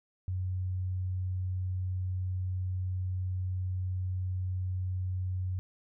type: tone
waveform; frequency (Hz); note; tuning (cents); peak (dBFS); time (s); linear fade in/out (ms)
sine; 92.3; F#2; -4; -30; 0.28-5.59; 0
effects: none